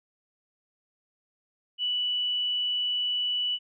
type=tone; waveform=sine; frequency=2960 Hz; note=F#7; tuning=in tune; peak=-25 dBFS; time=1.78-3.59 s; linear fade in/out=50 ms; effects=none